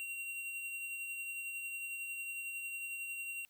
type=tone with tremolo; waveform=square; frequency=2748 Hz; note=F7; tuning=29 cents flat; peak=-39 dBFS; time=0-3.45 s; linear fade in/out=0 ms; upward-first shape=triangle; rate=11 Hz; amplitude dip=35%; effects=white hiss -72 dBFS RMS until 3.49 s